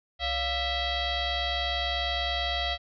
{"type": "tone with frequency modulation", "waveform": "sine", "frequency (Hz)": 1975.5, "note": "B6", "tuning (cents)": 0, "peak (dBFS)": -26, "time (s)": [0.19, 2.78], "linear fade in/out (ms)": 50, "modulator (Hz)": 637, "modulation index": 3.4, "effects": []}